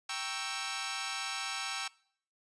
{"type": "chord", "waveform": "10% pulse", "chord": "G diminished seventh", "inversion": "none", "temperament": "equal", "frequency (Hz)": [784, 932.3, 1108.7, 1318.5], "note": ["G5", "Bb5", "Db6", "Fb6"], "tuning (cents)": [0, 0, 0, 0], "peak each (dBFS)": [-32, -36, -33, -31], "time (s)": [0.09, 1.88], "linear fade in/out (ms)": 5, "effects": ["noise-tail reverb RT60 0.6 s tail -23 dB re dry", "resampled to 22050 Hz"]}